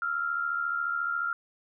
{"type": "tone pair together", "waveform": "sine", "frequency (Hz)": [1322.7, 1396.9], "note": ["E6", "F6"], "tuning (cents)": [5, 0], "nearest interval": "minor second", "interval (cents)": 95, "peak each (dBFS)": [-34, -28], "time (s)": [0.02, 1.33], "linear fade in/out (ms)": 2, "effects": []}